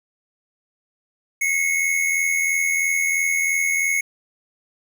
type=tone pair together; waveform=square; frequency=2117 / 2200 Hz; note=C7 / C#7; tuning=+20 / -14 cents; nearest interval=minor second; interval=66 cents; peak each=-26 / -20 dBFS; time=1.41-4.01 s; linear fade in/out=5 ms; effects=none